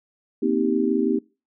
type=chord; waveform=sine; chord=C minor seventh; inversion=third; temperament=just; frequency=235.5 / 261.6 / 314 / 392.4 Hz; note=Bb3 / C4 / Eb4 / G4; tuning=+18 / 0 / +16 / +2 cents; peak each=-24 dBFS; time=0.42-1.19 s; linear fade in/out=10 ms; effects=noise-tail reverb RT60 0.3 s tail -23 dB re dry